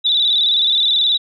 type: tone with vibrato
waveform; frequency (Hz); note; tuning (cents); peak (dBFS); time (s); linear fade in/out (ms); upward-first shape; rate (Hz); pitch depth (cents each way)
sine; 3693; A#7; -17; -12; 0.04-1.18; 20; square; 19; 72
effects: none